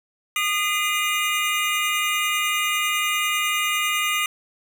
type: tone cluster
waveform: square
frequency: 1228 / 2050 / 2427 / 2868 Hz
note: D#6 / C7 / D#7 / F7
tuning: -23 / -36 / -44 / +45 cents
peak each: -27 dBFS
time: 0.36-4.26 s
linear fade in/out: 2 ms
effects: none